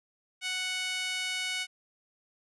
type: tone with high-pass filter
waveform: sawtooth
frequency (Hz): 740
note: F#5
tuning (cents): 0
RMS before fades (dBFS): -33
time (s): 0.41-1.67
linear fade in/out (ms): 50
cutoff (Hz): 2400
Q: 1.9
effects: resampled to 24000 Hz